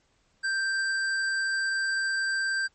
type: tone with hard clipping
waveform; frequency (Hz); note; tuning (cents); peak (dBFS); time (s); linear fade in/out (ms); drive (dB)
sine; 1571; G6; +3; -27; 0.43-2.68; 20; 14
effects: pink hiss -68 dBFS RMS until 2.74 s + MP3 32 kbps